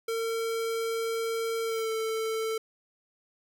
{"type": "tone with pitch glide", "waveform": "square", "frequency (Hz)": [454.7, 444.1], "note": ["A#4", "A4"], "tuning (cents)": [-43, 16], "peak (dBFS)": -29, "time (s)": [0.08, 2.58], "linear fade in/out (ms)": 5, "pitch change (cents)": -41, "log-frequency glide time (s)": [1.62, 1.91], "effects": []}